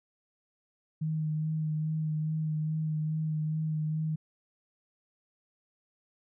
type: tone with vibrato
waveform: sine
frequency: 155.7 Hz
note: D#3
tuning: 2 cents sharp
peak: -28 dBFS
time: 1.01-4.16 s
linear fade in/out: 10 ms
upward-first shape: sine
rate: 2.4 Hz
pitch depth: 19 cents each way
effects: none